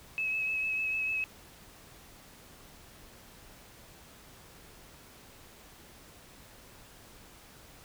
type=tone with vibrato; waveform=sine; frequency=2579 Hz; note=E7; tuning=39 cents flat; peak=-29 dBFS; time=0.18-1.24 s; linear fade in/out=0 ms; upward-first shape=triangle; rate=6.7 Hz; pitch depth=25 cents each way; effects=pink hiss -54 dBFS RMS until 7.84 s